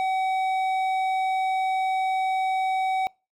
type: tone with hard clipping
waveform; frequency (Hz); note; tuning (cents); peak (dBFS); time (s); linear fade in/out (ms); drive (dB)
sine; 758; F#5; +42; -24; 0-3.07; 0; 8
effects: noise-tail reverb RT60 0.3 s tail -25 dB re dry